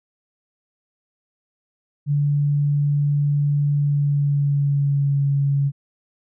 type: tone with pitch glide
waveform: sine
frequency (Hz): 144.7 to 140.34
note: D3 to C#3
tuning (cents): -25 to +22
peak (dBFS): -16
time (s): 2.06-5.72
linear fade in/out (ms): 50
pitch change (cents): -53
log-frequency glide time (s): 3.73-5.22
effects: none